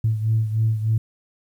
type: beating tone pair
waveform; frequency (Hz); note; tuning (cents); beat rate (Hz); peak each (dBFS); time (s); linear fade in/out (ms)
sine; 110 / 113.3; A2 / A#2; 0 / -49; 3.3; -18 / -24; 0.04-0.98; 5
effects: tanh soft clip ceiling -11 dBFS + 9-bit